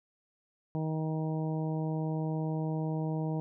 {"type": "harmonic tone", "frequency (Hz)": 157.6, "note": "D#3", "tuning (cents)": 23, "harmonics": [1, 2, 3, 4, 5, 6], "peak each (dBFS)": [-31, -37, -41, -43, -45, -47], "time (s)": [0.75, 3.4], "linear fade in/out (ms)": 0, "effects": []}